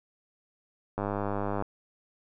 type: click train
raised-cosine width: 1 ms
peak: -17 dBFS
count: 66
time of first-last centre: 0.98-1.624 s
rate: 101 Hz
effects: none